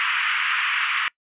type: band-pass noise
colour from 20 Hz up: white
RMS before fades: -23 dBFS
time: 0-1.08 s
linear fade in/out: 0 ms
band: 1100 to 2900 Hz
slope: 48 dB/octave
effects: noise-tail reverb RT60 0.1 s tail -24 dB re dry + resampled to 8000 Hz